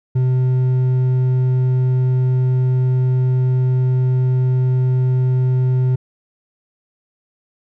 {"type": "tone with hard clipping", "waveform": "triangle", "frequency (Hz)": 127.9, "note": "C3", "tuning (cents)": -39, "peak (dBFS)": -14, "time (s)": [0.15, 5.96], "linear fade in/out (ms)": 10, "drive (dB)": 7, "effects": []}